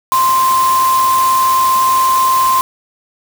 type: tone in noise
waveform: sine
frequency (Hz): 1045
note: C6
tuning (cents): -2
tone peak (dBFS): -9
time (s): 0.12-2.61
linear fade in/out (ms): 0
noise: white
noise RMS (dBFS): -22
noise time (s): 0.12-2.61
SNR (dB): +10
effects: none